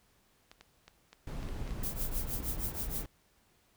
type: clicks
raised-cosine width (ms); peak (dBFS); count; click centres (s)
0.2; -33; 8; 0.515 / 0.61 / 0.88 / 1.13 / 1.43 / 1.488 / 1.677 / 1.708
type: noise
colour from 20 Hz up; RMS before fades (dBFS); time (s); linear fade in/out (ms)
brown; -38; 1.27-3.06; 2
type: noise with tremolo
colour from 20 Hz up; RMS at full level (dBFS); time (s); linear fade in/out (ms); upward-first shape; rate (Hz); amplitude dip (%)
violet; -35; 1.83-3.05; 5; triangle; 6.4; 100
effects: pink hiss -69 dBFS RMS until 3.76 s